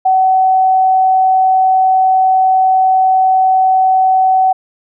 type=tone; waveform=sine; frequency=755 Hz; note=F#5; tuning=35 cents sharp; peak=-7 dBFS; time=0.05-4.53 s; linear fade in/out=10 ms; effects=none